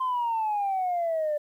sine exponential sweep, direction down, 1046.5 to 587.3 Hz, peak -23 dBFS, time 0-1.38 s, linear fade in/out 10 ms, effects tanh soft clip ceiling -21 dBFS + 10-bit

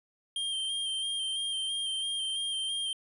square tone with vibrato, 3174 Hz, G7, 21 cents sharp, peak -31 dBFS, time 0.36-2.93 s, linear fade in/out 2 ms, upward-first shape square, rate 3 Hz, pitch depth 19 cents each way, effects resampled to 32000 Hz

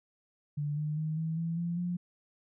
sine tone with pitch steps, 146.83 / 151.39 / 156.1 / 160.95 / 165.96 / 171.12 / 176.44 Hz, D3 / D#3 / D#3 / E3 / E3 / F3 / F3, 0 / -47 / +6 / -41 / +12 / -35 / +18 cents, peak -30 dBFS, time 0.57-1.97 s, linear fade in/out 10 ms, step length 200 ms, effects none

